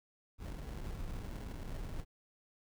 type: noise with sample-and-hold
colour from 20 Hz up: brown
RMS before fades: -42 dBFS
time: 0.38-2.05 s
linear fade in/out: 50 ms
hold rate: 1225 Hz
effects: none